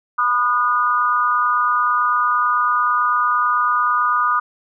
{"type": "tone with amplitude modulation", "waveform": "sine", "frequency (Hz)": 1222, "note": "D#6", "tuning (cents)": -32, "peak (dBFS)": -10, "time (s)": [0.18, 4.4], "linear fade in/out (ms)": 10, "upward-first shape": "sine", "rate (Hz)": 229, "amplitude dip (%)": 95, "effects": []}